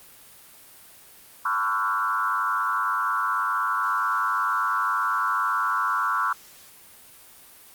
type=tone with frequency modulation; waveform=sine; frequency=1230 Hz; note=D#6; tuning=20 cents flat; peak=-21 dBFS; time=1.45-6.33 s; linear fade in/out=5 ms; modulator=102 Hz; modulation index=2.3; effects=white hiss -49 dBFS RMS until 7.74 s + Opus 32 kbps